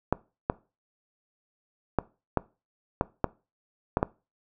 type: clicks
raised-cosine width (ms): 1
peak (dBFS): -8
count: 8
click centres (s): 0.126 / 0.499 / 1.987 / 2.373 / 3.011 / 3.243 / 3.971 / 4.029
effects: noise-tail reverb RT60 0.3 s tail -21 dB re dry